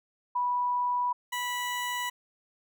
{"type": "tone pair in turn", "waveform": ["sine", "20% pulse"], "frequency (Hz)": [982, 982], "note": ["B5", "B5"], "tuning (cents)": [-10, -10], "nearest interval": "unison", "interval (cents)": 0, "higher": "neither", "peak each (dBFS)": -25, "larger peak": "neither", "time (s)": [[0.35, 1.13], [1.32, 2.1]], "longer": "neither", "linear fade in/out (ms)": 10, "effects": []}